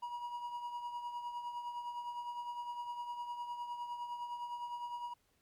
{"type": "tone with tremolo", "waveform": "triangle", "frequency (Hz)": 961, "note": "B5", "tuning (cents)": -48, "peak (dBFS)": -35, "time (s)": [0.02, 5.14], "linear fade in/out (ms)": 10, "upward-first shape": "triangle", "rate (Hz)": 9.8, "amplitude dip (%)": 60, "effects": ["pink hiss -75 dBFS RMS until 5.41 s", "MP3 96 kbps"]}